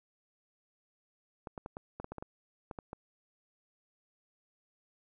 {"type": "clicks", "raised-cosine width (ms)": 1, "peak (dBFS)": -27, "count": 12, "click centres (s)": [1.472, 1.578, 1.661, 1.769, 2, 2.044, 2.12, 2.183, 2.225, 2.712, 2.788, 2.931], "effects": []}